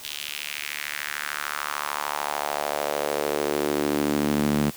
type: tone with high-pass filter sweep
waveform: sawtooth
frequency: 73.42 Hz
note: D2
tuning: in tune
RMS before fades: -27 dBFS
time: 0.03-4.71 s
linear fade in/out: 20 ms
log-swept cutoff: 3300 to 190 Hz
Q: 2.5
effects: white hiss -42 dBFS RMS until 4.76 s